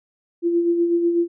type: tone with tremolo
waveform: sine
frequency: 342.2 Hz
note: F4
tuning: 35 cents flat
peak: -14 dBFS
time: 0.42-1.28 s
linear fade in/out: 50 ms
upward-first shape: sine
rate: 8.1 Hz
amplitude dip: 45%
effects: none